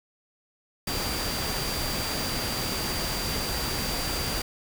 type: tone in noise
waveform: sine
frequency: 4719 Hz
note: D8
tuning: 7 cents sharp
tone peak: -34 dBFS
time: 0.87-4.42 s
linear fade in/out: 5 ms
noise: pink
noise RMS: -30 dBFS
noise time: 0.87-4.42 s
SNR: -7 dB
effects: none